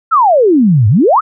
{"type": "exponential two-way sweep", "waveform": "sine", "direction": "down then up", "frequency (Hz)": [1396.9, 98, 1396.9], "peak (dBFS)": -5, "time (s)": [0.11, 1.21], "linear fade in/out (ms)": 20, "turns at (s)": 0.88, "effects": []}